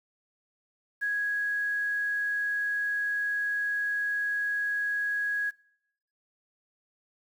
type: tone with quantisation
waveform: sine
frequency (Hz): 1661.2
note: G#6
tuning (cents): 0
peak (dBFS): -26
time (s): 1.01-5.51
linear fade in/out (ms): 20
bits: 9
effects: noise-tail reverb RT60 0.8 s tail -24 dB re dry